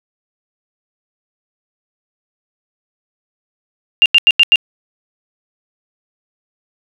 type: tone bursts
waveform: sine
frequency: 2794 Hz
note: F7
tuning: in tune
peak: -4 dBFS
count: 5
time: 4.02-4.558 s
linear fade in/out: 0 ms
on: 38 ms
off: 87 ms
effects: none